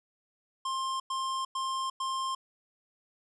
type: tone bursts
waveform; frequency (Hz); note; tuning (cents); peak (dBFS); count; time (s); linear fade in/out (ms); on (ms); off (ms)
square; 1058; C6; +19; -31; 4; 0.65-2.35; 5; 350; 100
effects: resampled to 22050 Hz